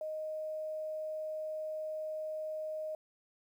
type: tone with quantisation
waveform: sine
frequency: 622.3 Hz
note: D#5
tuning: in tune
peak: -36 dBFS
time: 0.01-2.95 s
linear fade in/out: 2 ms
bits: 11
effects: none